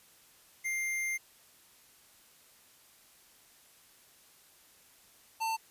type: tone pair in turn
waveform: square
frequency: 2100 / 895 Hz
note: C7 / A5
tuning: +6 / +29 cents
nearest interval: octave + minor third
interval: 1477 cents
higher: first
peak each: -32 / -31 dBFS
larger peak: second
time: 0.64-1.18 / 5.4-5.57 s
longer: first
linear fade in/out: 20 ms
effects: white hiss -61 dBFS RMS until 5.7 s + resampled to 32000 Hz